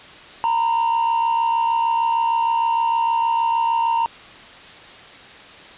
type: tone pair together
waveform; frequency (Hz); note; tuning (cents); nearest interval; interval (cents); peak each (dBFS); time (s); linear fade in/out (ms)
triangle; 921.3 / 987.8; A#5 / B5; -21 / 0; minor second; 121; -15 / -24; 0.44-4.06; 0
effects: white hiss -41 dBFS RMS until 5.77 s + resampled to 8000 Hz